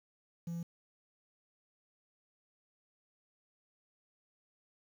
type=tone; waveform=triangle; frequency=169.3 Hz; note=E3; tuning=46 cents sharp; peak=-34 dBFS; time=0.47-0.63 s; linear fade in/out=5 ms; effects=tanh soft clip ceiling -30 dBFS + 10-bit